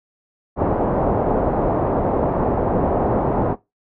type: low-pass noise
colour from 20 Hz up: white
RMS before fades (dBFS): -19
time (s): 0.56-3.56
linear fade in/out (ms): 50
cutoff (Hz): 800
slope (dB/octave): 24
effects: noise-tail reverb RT60 0.2 s tail -19 dB re dry

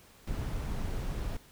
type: noise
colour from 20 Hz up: brown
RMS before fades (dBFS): -34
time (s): 0.27-1.37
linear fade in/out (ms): 5
effects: pink hiss -58 dBFS RMS until 1.51 s

